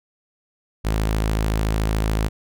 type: tone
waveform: sawtooth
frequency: 53.7 Hz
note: A1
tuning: 41 cents flat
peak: -15 dBFS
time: 0.84-2.29 s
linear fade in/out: 20 ms
effects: none